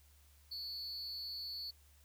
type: tone with amplitude modulation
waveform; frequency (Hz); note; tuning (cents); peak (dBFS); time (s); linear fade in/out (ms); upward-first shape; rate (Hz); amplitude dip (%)
triangle; 4435; C#8; 0; -37; 0.51-1.71; 10; sine; 299; 70
effects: added 72 Hz sine -63 dBFS peak until 2.04 s + white hiss -69 dBFS RMS until 2.04 s